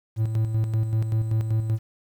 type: tone with tremolo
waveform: triangle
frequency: 110.6 Hz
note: A2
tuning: 9 cents sharp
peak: -17 dBFS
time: 0.16-1.79 s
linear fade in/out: 50 ms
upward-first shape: square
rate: 5.2 Hz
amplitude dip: 50%
effects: 9-bit